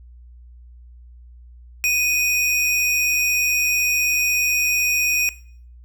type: tone pair together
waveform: square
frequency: 2489 / 5598 Hz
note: D#7 / F8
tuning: 0 / +3 cents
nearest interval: octave + major second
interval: 1403 cents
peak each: -18 / -26 dBFS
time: 1.84-5.29 s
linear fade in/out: 0 ms
effects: noise-tail reverb RT60 0.5 s tail -18 dB re dry + added 60 Hz sine -41 dBFS peak until 5.84 s